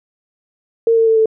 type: tone with pitch steps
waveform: sine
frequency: 457.7 / 452.2 / 446.7 / 441.3 Hz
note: A#4 / A4 / A4 / A4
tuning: -32 / +47 / +26 / +5 cents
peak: -9 dBFS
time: 0.87-1.258 s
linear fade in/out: 2 ms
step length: 97 ms
effects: none